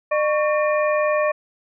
harmonic tone with a mistuned harmonic, 604 Hz, D5, 48 cents sharp, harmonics 1 / 2 / 3 / 4, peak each -18 / -24 / -28 / -30 dBFS, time 0.11-1.32 s, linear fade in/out 10 ms, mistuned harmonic 2, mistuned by -140 cents, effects none

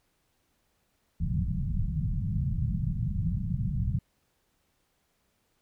white low-pass noise, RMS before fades -29 dBFS, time 1.2-3.99 s, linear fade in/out 5 ms, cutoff 180 Hz, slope 48 dB/octave, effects pink hiss -73 dBFS RMS until 5.61 s

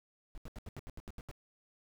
brown noise bursts, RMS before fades -44 dBFS, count 10, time 0.35-1.313 s, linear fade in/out 0 ms, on 27 ms, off 77 ms, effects none

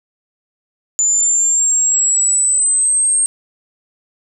sine exponential sweep, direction up, 7040 to 8550 Hz, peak -11 dBFS, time 0.99-3.26 s, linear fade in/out 0 ms, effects none

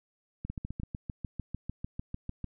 two click trains, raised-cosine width 5 ms, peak -23 / -24 dBFS, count 14 / 4, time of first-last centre 0.5-2.443 / 0.45-0.834 s, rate 6.69 / 7.82 Hz, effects none

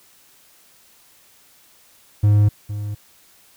triangle tone with echo, 103.83 Hz, G#2, in tune, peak -9 dBFS, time 2.23-2.49 s, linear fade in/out 10 ms, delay 460 ms, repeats 1, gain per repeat -13 dB, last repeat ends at 2.95 s, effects white hiss -53 dBFS RMS until 3.56 s

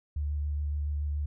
sine tone with vibrato, 73.42 Hz, D2, in tune, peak -28 dBFS, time 0.16-1.26 s, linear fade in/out 5 ms, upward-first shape square, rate 7.1 Hz, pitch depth 13 cents each way, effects none

